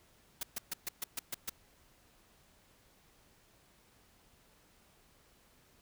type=noise bursts; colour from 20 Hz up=white; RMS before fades=-37 dBFS; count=8; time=0.41-1.496 s; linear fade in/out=5 ms; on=22 ms; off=130 ms; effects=pink hiss -66 dBFS RMS until 5.81 s